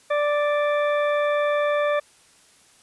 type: harmonic tone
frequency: 587.3 Hz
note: D5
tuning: in tune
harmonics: 1 / 2 / 3 / 4 / 6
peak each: -20 / -27 / -30 / -34 / -40 dBFS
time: 0.1-2 s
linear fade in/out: 10 ms
effects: white hiss -55 dBFS RMS until 2.82 s + resampled to 24000 Hz